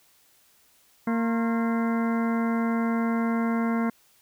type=harmonic tone with a mistuned harmonic; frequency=230 Hz; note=A#3; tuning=23 cents flat; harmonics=1 / 2 / 3 / 4 / 5 / 6 / 7 / 8 / 9; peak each=-23 / -34 / -35 / -39 / -36 / -38 / -42 / -46 / -41 dBFS; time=1.07-3.9 s; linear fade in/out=5 ms; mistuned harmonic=5; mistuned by=-110 cents; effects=white hiss -61 dBFS RMS until 4.21 s